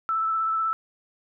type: tone with vibrato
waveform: sine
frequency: 1318.5 Hz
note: E6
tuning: in tune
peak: -22 dBFS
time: 0.09-0.73 s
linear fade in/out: 0 ms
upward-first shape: triangle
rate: 16 Hz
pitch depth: 20 cents each way
effects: none